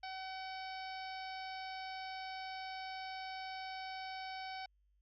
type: harmonic tone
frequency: 758 Hz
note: F#5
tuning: 42 cents sharp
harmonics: 1 / 2 / 3 / 4 / 5 / 6 / 7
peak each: -44 / -52 / -51 / -57 / -57 / -55 / -55 dBFS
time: 0.03-4.66 s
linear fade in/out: 5 ms
effects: added 50 Hz sine -70 dBFS peak until 5.01 s